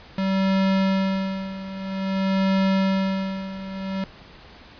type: tone with tremolo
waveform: square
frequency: 192.2 Hz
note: G3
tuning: 34 cents flat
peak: -18 dBFS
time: 0.18-4.04 s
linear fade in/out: 2 ms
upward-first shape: sine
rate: 0.51 Hz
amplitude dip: 80%
effects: pink hiss -46 dBFS RMS until 4.79 s + resampled to 11025 Hz